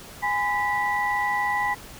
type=tone cluster; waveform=sine; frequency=826 / 1013 / 1959 Hz; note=G#5 / B5 / B6; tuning=-10 / +44 / -15 cents; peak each=-25 / -28 / -25 dBFS; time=0.22-1.75 s; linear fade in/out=20 ms; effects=tanh soft clip ceiling -12 dBFS + pink hiss -43 dBFS RMS until 1.99 s